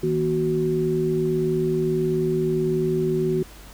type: tone cluster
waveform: sine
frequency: 158.9 / 237.4 / 371.7 Hz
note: D#3 / A#3 / F#4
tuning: +37 / +32 / +8 cents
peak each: -25 / -29 / -21 dBFS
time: 0.03-3.43 s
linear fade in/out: 5 ms
effects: added 50 Hz sine -44 dBFS peak until 3.73 s + pink hiss -46 dBFS RMS until 3.73 s